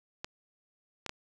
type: clicks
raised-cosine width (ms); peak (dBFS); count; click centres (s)
0.2; -19; 3; 0.245 / 1.063 / 1.094
effects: none